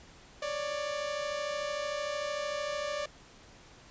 sawtooth tone pair together, 559.7 / 593 Hz, C#5 / D5, +17 / +17 cents, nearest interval minor second, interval 100 cents, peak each -34 / -30 dBFS, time 0.42-3.06 s, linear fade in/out 5 ms, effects pink hiss -55 dBFS RMS until 3.9 s + resampled to 16000 Hz

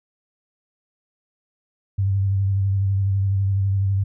sine tone with vibrato, 97.8 Hz, G2, 4 cents flat, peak -17 dBFS, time 1.98-4.04 s, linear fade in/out 10 ms, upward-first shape sine, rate 12 Hz, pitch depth 31 cents each way, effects none

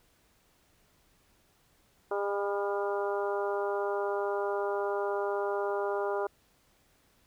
harmonic tone with a mistuned harmonic, 201.8 Hz, G#3, 49 cents flat, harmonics 2 / 3 / 4 / 5 / 6 / 7, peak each -31 / -35 / -37 / -39 / -41 / -42 dBFS, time 2.11-6.27 s, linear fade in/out 5 ms, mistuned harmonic 5, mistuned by -33 cents, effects pink hiss -67 dBFS RMS until 7.26 s

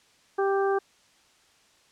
harmonic tone, 392.5 Hz, G4, 2 cents sharp, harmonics 1 / 2 / 3 / 4, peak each -23 / -29 / -33 / -35 dBFS, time 0.38-0.79 s, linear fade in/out 10 ms, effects white hiss -61 dBFS RMS until 1.91 s + low-pass 7000 Hz 12 dB/octave

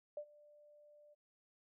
sine tone with ADSR envelope, 592 Hz, D5, 14 cents sharp, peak -39 dBFS, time 0.17-1.15 s, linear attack 3 ms, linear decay 73 ms, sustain -22 dB, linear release 22 ms, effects none

